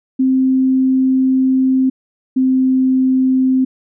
sine tone pair in turn, 261.6 / 260.2 Hz, C4 / C4, 0 / -9 cents, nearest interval unison, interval 9 cents, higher first, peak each -10 dBFS, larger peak neither, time 0.19-1.9 / 2.36-3.65 s, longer first, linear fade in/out 10 ms, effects none

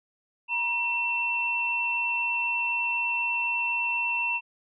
sine tone pair together, 953.2 / 2696 Hz, A#5 / E7, +38 / +38 cents, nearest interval octave + tritone, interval 1800 cents, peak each -32 / -25 dBFS, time 0.48-4.41 s, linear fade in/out 50 ms, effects none

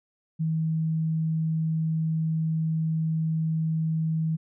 sine tone, 160 Hz, D#3, 49 cents sharp, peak -23 dBFS, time 0.39-4.37 s, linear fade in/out 20 ms, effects none

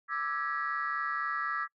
sine chord, E dominant seventh, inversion third, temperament equal with one note detuned, 1174.7 / 1318.5 / 1661.2 / 1930.4 Hz, D6 / E6 / G#6 / B6, 0 / 0 / 0 / -40 cents, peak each -35 / -34 / -35 / -38 dBFS, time 0.08-1.68 s, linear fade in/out 50 ms, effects noise-tail reverb RT60 0.1 s tail -25 dB re dry + tanh soft clip ceiling -22 dBFS

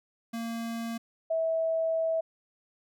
square / sine tone pair in turn, 230 / 650.5 Hz, A#3 / E5, -23 / -23 cents, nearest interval octave + tritone, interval 1800 cents, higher second, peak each -33 / -25 dBFS, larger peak second, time 0.33-0.98 / 1.3-2.21 s, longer second, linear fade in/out 10 ms, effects none

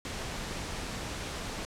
pink noise, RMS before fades -37 dBFS, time 0.05-1.65 s, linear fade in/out 0 ms, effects low-pass 8000 Hz 12 dB/octave

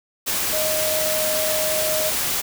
sine tone in noise, 622.3 Hz, D#5, in tune, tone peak -23 dBFS, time 0.52-2.11 s, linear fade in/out 20 ms, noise white, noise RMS -23 dBFS, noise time 0.26-2.42 s, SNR -3 dB, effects none

